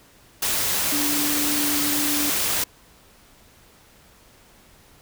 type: tone in noise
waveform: sine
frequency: 293.3 Hz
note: D4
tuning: 2 cents flat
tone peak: -26 dBFS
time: 0.92-2.3 s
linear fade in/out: 5 ms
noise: white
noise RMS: -23 dBFS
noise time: 0.42-2.64 s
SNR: -6 dB
effects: pink hiss -53 dBFS RMS until 5.01 s